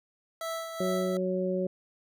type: tone with tremolo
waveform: 25% pulse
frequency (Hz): 657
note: E5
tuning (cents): -6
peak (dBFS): -28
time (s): 0.41-1.17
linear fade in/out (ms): 2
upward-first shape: sine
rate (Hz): 2.5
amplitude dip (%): 50
type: harmonic tone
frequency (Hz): 185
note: F#3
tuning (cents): 0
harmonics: 1 / 2 / 3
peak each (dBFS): -31 / -31 / -31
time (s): 0.8-1.67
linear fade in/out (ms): 5
effects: none